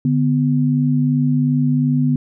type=tone pair together; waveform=sine; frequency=146.83 / 249.6 Hz; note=D3 / B3; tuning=0 / +19 cents; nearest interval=major sixth; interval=919 cents; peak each=-16 dBFS; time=0.05-2.16 s; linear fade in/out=2 ms; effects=none